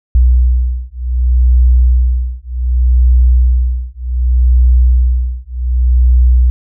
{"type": "beating tone pair", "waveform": "sine", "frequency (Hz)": [61.4, 62.06], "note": ["B1", "B1"], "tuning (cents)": [-9, 9], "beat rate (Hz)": 0.66, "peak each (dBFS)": -10, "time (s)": [0.15, 6.5], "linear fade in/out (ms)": 0, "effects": []}